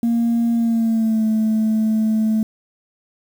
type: tone with pitch glide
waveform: sine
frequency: 233.1 to 218.7 Hz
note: A#3 to A3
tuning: 0 to -10 cents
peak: -13 dBFS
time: 0.03-2.43 s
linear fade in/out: 2 ms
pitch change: -110 cents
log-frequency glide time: 0.53-1.25 s
effects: tanh soft clip ceiling -12 dBFS + 7-bit